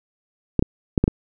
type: clicks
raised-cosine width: 3 ms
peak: -3 dBFS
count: 5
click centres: 0.593 / 0.625 / 0.978 / 1.04 / 1.079 s
effects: none